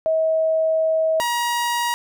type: tone pair in turn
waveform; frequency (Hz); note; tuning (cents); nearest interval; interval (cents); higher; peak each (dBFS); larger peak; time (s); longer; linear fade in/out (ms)
sine / sawtooth; 640 / 952.5; D#5 / A#5; +49 / +37; perfect fifth; 688; second; -16; neither; 0.06-1.2 / 1.2-1.94; first; 0
effects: none